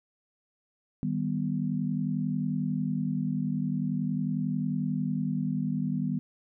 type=chord; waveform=sine; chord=Eb augmented; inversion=none; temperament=equal; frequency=155.56 / 196 / 246.9 Hz; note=Eb3 / G3 / B3; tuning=0 / 0 / 0 cents; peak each=-31 dBFS; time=1.03-6.19 s; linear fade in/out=0 ms; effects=none